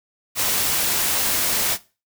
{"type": "noise", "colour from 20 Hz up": "white", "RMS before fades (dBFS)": -21, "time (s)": [0.35, 1.78], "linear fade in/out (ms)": 50, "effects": ["noise-tail reverb RT60 0.3 s tail -18 dB re dry"]}